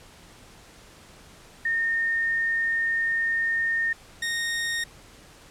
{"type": "tone pair in turn", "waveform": ["sine", "sawtooth"], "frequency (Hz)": [1830, 1854.5], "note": ["A#6", "A#6"], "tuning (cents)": [-32, -9], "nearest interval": "unison", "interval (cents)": 23, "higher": "second", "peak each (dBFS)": -22, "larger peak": "neither", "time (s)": [[1.65, 3.93], [4.22, 4.84]], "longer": "first", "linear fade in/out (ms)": 5, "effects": ["pink hiss -50 dBFS RMS until 5.5 s", "low-pass 10000 Hz 12 dB/octave"]}